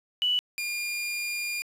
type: tone pair in turn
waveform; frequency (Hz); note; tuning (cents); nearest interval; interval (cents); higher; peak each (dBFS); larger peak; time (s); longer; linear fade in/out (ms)
sine / sawtooth; 2960 / 2412; F#7 / D7; 0 / +46; major third; 354; first; -22 / -26; first; 0.22-0.39 / 0.58-1.62; second; 0
effects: resampled to 32000 Hz + 8-bit